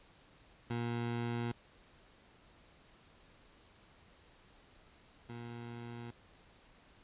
20% pulse tone pair in turn, 118.4 / 118.4 Hz, A#2 / A#2, +27 / +27 cents, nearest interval unison, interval 0 cents, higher neither, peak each -30 / -39 dBFS, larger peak first, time 0.7-1.52 / 5.29-6.11 s, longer neither, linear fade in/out 5 ms, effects pink hiss -63 dBFS RMS until 7.03 s + resampled to 8000 Hz

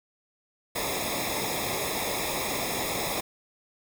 pink noise with comb filter, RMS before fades -30 dBFS, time 0.75-3.21 s, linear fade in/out 10 ms, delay 0.67 ms, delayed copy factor -0.85, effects none

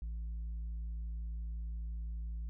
sine tone with tanh clipping, 55.9 Hz, A1, 28 cents sharp, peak -38 dBFS, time 0.02-2.49 s, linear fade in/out 0 ms, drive 3 dB, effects none

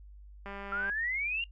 click train, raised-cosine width 0.5 ms, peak -28 dBFS, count 88, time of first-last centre 0.46-0.897 s, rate 199 Hz
sine exponential sweep, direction up, 1361 to 2832 Hz, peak -30 dBFS, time 0.72-1.44 s, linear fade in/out 2 ms
effects noise-tail reverb RT60 0.1 s tail -21 dB re dry + added 50 Hz sine -48 dBFS peak until 1.51 s

